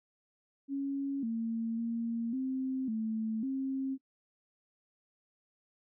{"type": "tone with pitch steps", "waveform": "sine", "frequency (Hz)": [276.7, 227.5, 231.1, 262, 220.7, 267.4], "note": ["C#4", "A#3", "A#3", "C4", "A3", "C4"], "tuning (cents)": [-3, -42, -15, 2, 5, 38], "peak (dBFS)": -31, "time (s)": [0.68, 3.98], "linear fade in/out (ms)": 50, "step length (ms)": 550, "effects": ["noise-tail reverb RT60 0.1 s tail -17 dB re dry"]}